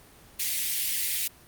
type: high-pass noise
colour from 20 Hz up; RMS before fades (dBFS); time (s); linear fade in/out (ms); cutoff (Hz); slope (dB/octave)
white; -28; 0.39-1.28; 10; 1900; 48
effects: pink hiss -53 dBFS RMS until 1.47 s + Opus 24 kbps